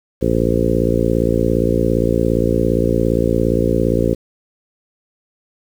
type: harmonic tone with a mistuned harmonic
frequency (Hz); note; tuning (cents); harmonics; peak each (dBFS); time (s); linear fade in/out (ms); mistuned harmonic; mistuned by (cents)
57.4; A#1; -26; 1 / 2 / 3 / 4 / 5 / 6 / 7 / 8 / 9; -22 / -22 / -22 / -22 / -22 / -22 / -22 / -22 / -22; 0.21-4.15; 20; 1; +30
effects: 7-bit